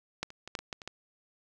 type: clicks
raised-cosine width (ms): 0.2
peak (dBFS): -15 / -30 / -25 / -15 / -24 / -19 / -27 / -21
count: 8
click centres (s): 0.23 / 0.304 / 0.476 / 0.552 / 0.59 / 0.728 / 0.818 / 0.876
effects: none